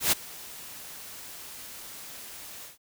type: noise with ADSR envelope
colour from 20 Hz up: white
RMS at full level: -21 dBFS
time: 0-2.78 s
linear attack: 120 ms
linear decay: 17 ms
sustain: -22 dB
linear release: 140 ms
effects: none